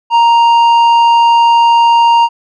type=tone with tanh clipping; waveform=sine; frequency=933 Hz; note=A#5; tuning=1 cent sharp; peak=-6 dBFS; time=0.1-2.29 s; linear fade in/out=50 ms; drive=8 dB; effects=none